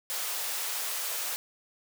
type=high-pass noise; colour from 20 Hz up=white; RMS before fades=-33 dBFS; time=0.1-1.36 s; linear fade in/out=0 ms; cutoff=480 Hz; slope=24 dB/octave; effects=none